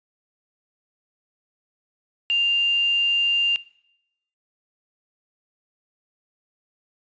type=tone with quantisation; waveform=sine; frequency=2794 Hz; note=F7; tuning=in tune; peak=-18 dBFS; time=2.3-3.56 s; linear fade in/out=0 ms; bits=7; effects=noise-tail reverb RT60 0.8 s tail -20 dB re dry + resampled to 16000 Hz